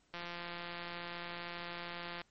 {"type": "click train", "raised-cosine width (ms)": 0.3, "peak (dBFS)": -27, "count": 360, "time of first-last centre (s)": [0.14, 2.215], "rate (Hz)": 173, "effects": ["pink hiss -72 dBFS RMS until 2.3 s", "MP3 32 kbps"]}